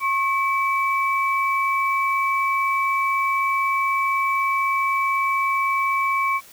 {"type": "tone pair together", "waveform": "sine", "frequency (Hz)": [1087.3, 2298], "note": ["C#6", "D7"], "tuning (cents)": [-34, -38], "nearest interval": "octave + minor second", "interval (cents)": 1296, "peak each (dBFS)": [-20, -23], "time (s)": [0, 6.41], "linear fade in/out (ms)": 50, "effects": ["white hiss -47 dBFS RMS until 6.52 s"]}